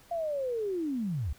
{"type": "linear sweep", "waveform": "sine", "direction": "down", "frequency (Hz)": [697, 58.8], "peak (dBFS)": -29, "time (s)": [0.11, 1.33], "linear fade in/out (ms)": 5, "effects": ["pink hiss -58 dBFS RMS until 1.38 s"]}